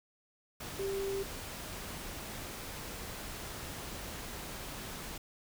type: tone in noise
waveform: sine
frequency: 392 Hz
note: G4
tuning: in tune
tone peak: -33 dBFS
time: 0.79-1.23 s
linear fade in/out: 5 ms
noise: pink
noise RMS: -43 dBFS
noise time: 0.6-5.18 s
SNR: +7 dB
effects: none